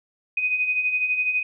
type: beating tone pair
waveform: sine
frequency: 2489 / 2501 Hz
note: D#7 / D#7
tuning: 0 / +8 cents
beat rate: 12 Hz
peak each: -29 / -21 dBFS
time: 0.37-1.43 s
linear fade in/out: 5 ms
effects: none